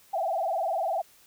sine tone with vibrato, 718 Hz, F5, 48 cents sharp, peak -25 dBFS, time 0.13-1.02 s, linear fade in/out 10 ms, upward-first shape sine, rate 20 Hz, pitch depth 200 cents each way, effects white hiss -58 dBFS RMS until 1.26 s

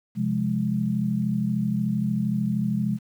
sine chord, F minor, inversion second, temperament equal, 130.81 / 174.61 / 207.7 Hz, C3 / F3 / Ab3, 0 / 0 / 0 cents, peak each -28 / -28 / -24 dBFS, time 0.15-2.99 s, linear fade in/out 50 ms, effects 9-bit

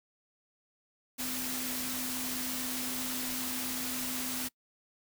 sine tone in noise, 253.4 Hz, B3, 45 cents sharp, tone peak -40 dBFS, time 1.18-4.49 s, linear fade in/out 20 ms, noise white, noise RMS -36 dBFS, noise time 1.18-4.49 s, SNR -7 dB, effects noise-tail reverb RT60 0.1 s tail -24 dB re dry

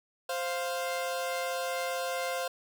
sawtooth tone pair together, 523.3 / 698.5 Hz, C5 / F5, 0 / 0 cents, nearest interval perfect fourth, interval 500 cents, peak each -29 / -31 dBFS, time 0.29-2.48 s, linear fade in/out 5 ms, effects none

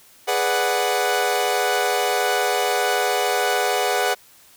sawtooth chord, G# half-diminished seventh, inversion none, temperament equal, 415.3 / 493.9 / 587.3 / 740 Hz, G#4 / B4 / D5 / F#5, 0 / 0 / 0 / 0 cents, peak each -21 / -21 / -24 / -18 dBFS, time 0.27-4.15 s, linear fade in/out 20 ms, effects white hiss -51 dBFS RMS until 4.56 s

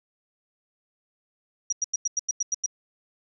sine tone bursts, 5760 Hz, F#8, 47 cents flat, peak -22 dBFS, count 9, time 1.7-2.662 s, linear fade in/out 5 ms, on 26 ms, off 91 ms, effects none

